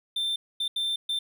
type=tone bursts at uneven times; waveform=triangle; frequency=3569 Hz; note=A7; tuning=24 cents sharp; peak=-24 dBFS; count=4; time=0.16-0.36 / 0.6-0.68 / 0.76-0.96 / 1.09-1.19 s; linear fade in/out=5 ms; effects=none